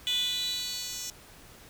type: tone with high-pass filter sweep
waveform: 10% pulse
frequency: 493.9 Hz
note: B4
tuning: in tune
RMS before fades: -32 dBFS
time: 0.07-1.1 s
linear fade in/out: 0 ms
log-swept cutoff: 3300 to 5200 Hz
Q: 9.3
effects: pink hiss -52 dBFS RMS until 1.69 s